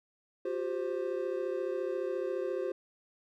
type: chord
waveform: triangle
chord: F suspended second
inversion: none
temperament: equal with one note detuned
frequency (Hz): 357.6 / 392 / 523.3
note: F4 / G4 / C5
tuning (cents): +41 / 0 / 0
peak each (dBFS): -34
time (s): 0.45-2.72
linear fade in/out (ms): 5
effects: none